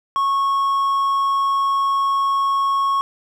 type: tone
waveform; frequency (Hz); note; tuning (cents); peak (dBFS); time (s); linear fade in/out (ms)
triangle; 1100; C#6; -14; -14; 0.16-3.01; 0
effects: none